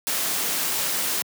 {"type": "noise", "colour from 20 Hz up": "white", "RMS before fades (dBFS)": -25, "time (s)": [0.07, 1.22], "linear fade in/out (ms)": 0, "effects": ["high-pass 150 Hz 12 dB/octave"]}